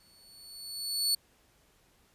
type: tone with exponential growth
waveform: sawtooth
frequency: 4436 Hz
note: C#8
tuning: in tune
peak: -21 dBFS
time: 0-1.15 s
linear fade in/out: 5 ms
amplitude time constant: 250 ms
effects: pink hiss -66 dBFS RMS until 2.14 s + resampled to 32000 Hz